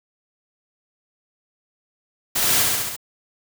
white noise with echo, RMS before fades -21 dBFS, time 2.35-2.63 s, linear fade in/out 10 ms, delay 67 ms, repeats 5, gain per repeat -2 dB, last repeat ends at 2.965 s, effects none

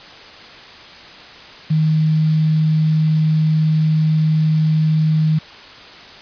sine tone with quantisation, 156.4 Hz, D#3, 9 cents sharp, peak -12 dBFS, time 1.7-5.39 s, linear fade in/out 10 ms, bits 6, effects white hiss -38 dBFS RMS until 6.21 s + resampled to 11025 Hz

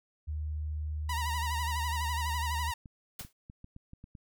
sine tone, 76.2 Hz, D#2, 36 cents flat, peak -32 dBFS, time 0.27-2.72 s, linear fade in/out 20 ms
sawtooth tone with vibrato, 955 Hz, A#5, 42 cents sharp, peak -29 dBFS, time 1.09-2.74 s, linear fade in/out 5 ms, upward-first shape sine, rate 12 Hz, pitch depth 77 cents each way
clicks, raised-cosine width 5 ms, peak -35 dBFS, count 9, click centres 2.858 / 3.21 / 3.249 / 3.499 / 3.644 / 3.764 / 3.934 / 4.041 / 4.152 s
white noise with exponential decay, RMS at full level -37 dBFS, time 3.19-3.33 s, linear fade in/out 5 ms, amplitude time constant 29 ms
effects none

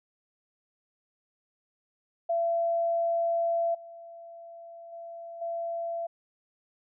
sine tone with level steps, 675 Hz, E5, 41 cents sharp, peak -24 / -43 / -39 / -30 dBFS, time 2.29-6.07 s, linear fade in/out 10 ms, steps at 3.74 / 4.92 / 5.41 s, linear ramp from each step 10 ms, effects none

